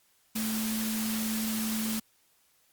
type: tone in noise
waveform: sine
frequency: 220 Hz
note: A3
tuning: in tune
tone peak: -30 dBFS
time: 0.35-2 s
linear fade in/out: 10 ms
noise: white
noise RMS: -35 dBFS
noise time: 0.35-2 s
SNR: +2 dB
effects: white hiss -67 dBFS RMS until 2.72 s + Opus 48 kbps